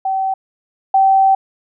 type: tone pair in turn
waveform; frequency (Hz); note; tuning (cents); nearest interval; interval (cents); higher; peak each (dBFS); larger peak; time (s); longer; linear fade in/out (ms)
sine; 768 / 773.3; G5 / G5; -36 / -24; unison; 12; second; -15 / -8; second; 0.05-0.34 / 0.94-1.35; second; 5
effects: none